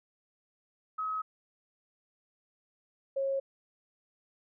sine tone pair in turn, 1276 / 544.3 Hz, D#6 / C#5, +43 / -32 cents, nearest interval octave + minor third, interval 1475 cents, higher first, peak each -31 / -28 dBFS, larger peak second, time 0.98-1.22 / 3.16-3.4 s, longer neither, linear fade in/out 10 ms, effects none

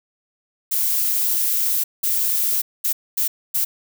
violet noise bursts at uneven times, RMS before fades -20 dBFS, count 5, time 0.71-1.84 / 2.03-2.62 / 2.84-2.93 / 3.17-3.28 / 3.54-3.65 s, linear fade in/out 10 ms, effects none

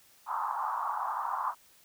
pink band-pass noise, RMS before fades -33 dBFS, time 0.26-1.55 s, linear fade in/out 50 ms, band 860 to 1200 Hz, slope 48 dB/octave, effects white hiss -61 dBFS RMS until 1.84 s

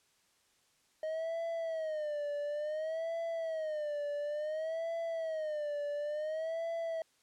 triangle tone with vibrato, 622.3 Hz, D#5, in tune, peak -32 dBFS, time 1.03-7.02 s, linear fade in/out 2 ms, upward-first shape sine, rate 0.57 Hz, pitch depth 120 cents each way, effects white hiss -71 dBFS RMS until 7.22 s + low-pass 9000 Hz 12 dB/octave

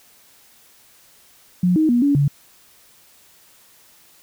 sine tone with pitch steps, 179.4 / 313.6 / 240.8 / 284.6 / 142.4 Hz, F3 / D#4 / B3 / C#4 / C#3, +47 / +14 / -44 / +46 / +47 cents, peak -13 dBFS, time 1.63-2.28 s, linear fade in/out 5 ms, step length 130 ms, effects white hiss -52 dBFS RMS until 4.22 s

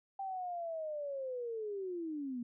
sine linear sweep, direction down, 787 to 233.1 Hz, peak -37 dBFS, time 0.19-2.43 s, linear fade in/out 5 ms, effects none

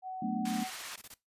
sine tone, 749 Hz, F#5, 21 cents sharp, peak -37 dBFS, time 0.02-0.71 s, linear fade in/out 50 ms
sine chord, B minor seventh, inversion second, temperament equal, 185 / 220 / 246.9 / 293.7 Hz, F#3 / A3 / B3 / D4, 0 / 0 / 0 / 0 cents, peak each -39 / -34 / -37 / -40 dBFS, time 0.22-0.64 s, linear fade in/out 5 ms
pink band-pass noise, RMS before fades -44 dBFS, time 0.45-0.96 s, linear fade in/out 5 ms, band 1200 to 9600 Hz, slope 12 dB/octave
white noise bursts, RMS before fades -48 dBFS, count 11, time 0.47-1.142 s, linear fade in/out 5 ms, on 42 ms, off 21 ms
effects noise-tail reverb RT60 0.2 s tail -20 dB re dry + resampled to 32000 Hz

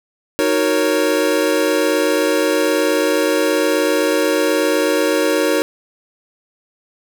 square chord, D# minor seventh, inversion none, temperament equal, 311.1 / 370 / 466.2 / 554.4 Hz, D#4 / F#4 / A#4 / C#5, 0 / 0 / 0 / 0 cents, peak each -20 / -22 / -20 / -20 dBFS, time 0.39-5.62 s, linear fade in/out 0 ms, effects none

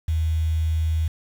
sine tone with quantisation, 80 Hz, D#2, 49 cents sharp, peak -19 dBFS, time 0.08-1.08 s, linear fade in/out 5 ms, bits 7, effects none

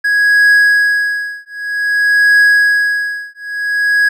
triangle tone with tremolo, 1661.2 Hz, G#6, in tune, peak -3 dBFS, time 0.04-4.09 s, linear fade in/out 10 ms, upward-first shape triangle, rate 0.53 Hz, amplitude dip 100%, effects none

